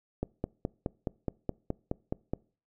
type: click train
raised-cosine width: 2 ms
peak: -17 dBFS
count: 11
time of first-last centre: 0.23-2.335 s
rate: 4.75 Hz
effects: noise-tail reverb RT60 0.4 s tail -24 dB re dry